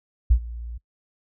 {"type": "tone with ADSR envelope", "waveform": "sine", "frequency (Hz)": 58.27, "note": "A#1", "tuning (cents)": 0, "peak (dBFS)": -10, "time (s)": [0.3, 0.78], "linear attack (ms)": 11, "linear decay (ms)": 77, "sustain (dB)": -21, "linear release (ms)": 9, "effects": ["noise-tail reverb RT60 0.1 s tail -22 dB re dry"]}